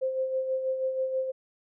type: tone with tremolo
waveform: sine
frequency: 523.3 Hz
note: C5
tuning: in tune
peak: -24 dBFS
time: 0.01-1.32 s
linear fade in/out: 20 ms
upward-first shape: sine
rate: 6.2 Hz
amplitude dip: 50%
effects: none